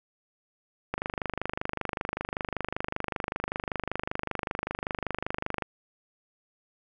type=click train; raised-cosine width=0.5 ms; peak=-14 dBFS; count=119; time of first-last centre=0.94-5.623 s; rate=25.2 Hz; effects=none